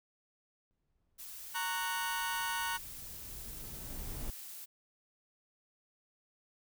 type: noise with exponential growth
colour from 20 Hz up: brown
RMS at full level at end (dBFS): -40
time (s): 0.71-4.3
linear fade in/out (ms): 0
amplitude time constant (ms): 780
type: noise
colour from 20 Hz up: blue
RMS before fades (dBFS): -47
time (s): 1.18-4.66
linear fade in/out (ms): 20
type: chord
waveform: sawtooth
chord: F# major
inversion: first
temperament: just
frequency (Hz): 925 / 1110 / 1480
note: A#5 / C#6 / F#6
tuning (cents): -14 / +2 / 0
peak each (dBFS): -33 / -38 / -34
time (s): 1.54-2.78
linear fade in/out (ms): 20
effects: none